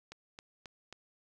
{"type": "click train", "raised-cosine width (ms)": 0.2, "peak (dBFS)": -29, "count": 4, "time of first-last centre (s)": [0.12, 0.926], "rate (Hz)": 3.72, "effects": []}